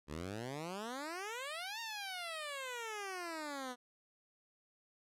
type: exponential two-way sweep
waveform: 10% pulse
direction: up then down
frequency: 70 to 932.3 to 242.5 Hz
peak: -33 dBFS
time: 0.07-3.76 s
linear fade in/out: 50 ms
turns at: 1.8 s
effects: low-pass 11000 Hz 12 dB/octave